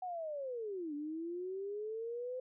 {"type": "linear two-way sweep", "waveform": "sine", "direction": "down then up", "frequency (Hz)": [749, 287.5, 514], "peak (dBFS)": -38, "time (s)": [0.02, 2.4], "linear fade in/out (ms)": 5, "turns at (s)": 0.94, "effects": []}